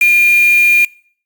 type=tone with quantisation; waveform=sine; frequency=2413 Hz; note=D7; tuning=46 cents sharp; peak=-6 dBFS; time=0.01-0.85 s; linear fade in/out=5 ms; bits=3; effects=noise-tail reverb RT60 0.5 s tail -23 dB re dry + Opus 48 kbps

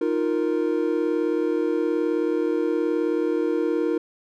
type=chord; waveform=triangle; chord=Eb suspended second; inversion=none; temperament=just; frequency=311.1 / 350 / 466.7 Hz; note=Eb4 / F4 / Bb4; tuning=0 / +4 / +2 cents; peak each=-23 dBFS; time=0.01-3.98 s; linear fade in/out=5 ms; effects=none

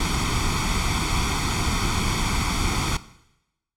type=noise with comb filter; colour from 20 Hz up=pink; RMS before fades=-23 dBFS; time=0-2.97 s; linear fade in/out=5 ms; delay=0.88 ms; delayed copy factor=+0.75; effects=noise-tail reverb RT60 0.9 s tail -17 dB re dry + low-pass 8000 Hz 12 dB/octave

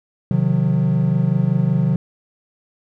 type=chord; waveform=triangle; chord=C diminished; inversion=none; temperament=equal with one note detuned; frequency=130.81 / 155.56 / 181.19 Hz; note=C3 / Eb3 / Gb3; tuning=0 / 0 / -36 cents; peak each=-17 dBFS; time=0.31-1.96 s; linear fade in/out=2 ms; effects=none

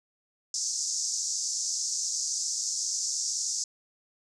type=band-pass noise; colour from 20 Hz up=white; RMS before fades=-31 dBFS; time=0.54-3.64 s; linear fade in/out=2 ms; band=5200 to 7200 Hz; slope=48 dB/octave; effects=none

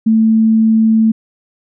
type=tone; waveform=sine; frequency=221.8 Hz; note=A3; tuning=14 cents sharp; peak=-7 dBFS; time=0.06-1.12 s; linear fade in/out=10 ms; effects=none

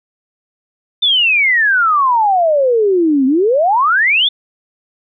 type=exponential two-way sweep; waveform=sine; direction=down then up; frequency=3600 to 255.2 to 3600 Hz; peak=-9 dBFS; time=1.02-4.29 s; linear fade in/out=10 ms; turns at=3.26 s; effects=none

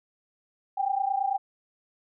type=tone pair together; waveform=sine; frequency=772.9 / 802 Hz; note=G5 / G5; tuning=-25 / +39 cents; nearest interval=minor second; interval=64 cents; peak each=-27 / -27 dBFS; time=0.77-1.38 s; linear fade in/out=10 ms; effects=none

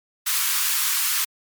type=high-pass noise; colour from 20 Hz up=white; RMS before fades=-22 dBFS; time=0.26-1.25 s; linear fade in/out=10 ms; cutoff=990 Hz; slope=48 dB/octave; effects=MP3 96 kbps

